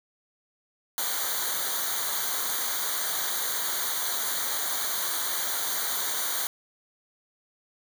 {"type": "noise with comb filter", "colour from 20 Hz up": "white", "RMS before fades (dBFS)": -29, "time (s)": [0.98, 6.47], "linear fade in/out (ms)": 0, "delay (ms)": 0.38, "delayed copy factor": -0.95, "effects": []}